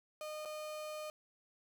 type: tone with dropouts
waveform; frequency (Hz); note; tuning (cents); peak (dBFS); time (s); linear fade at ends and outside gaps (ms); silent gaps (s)
35% pulse; 612; D#5; -29; -40; 0.21-1.1; 1; 0.451-0.456
effects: none